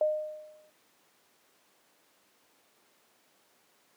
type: tone with exponential decay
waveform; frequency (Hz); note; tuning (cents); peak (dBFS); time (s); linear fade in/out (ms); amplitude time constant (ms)
sine; 613; D#5; -26; -21; 0.01-0.7; 2; 150
effects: pink hiss -66 dBFS RMS until 3.96 s + high-pass 300 Hz 12 dB/octave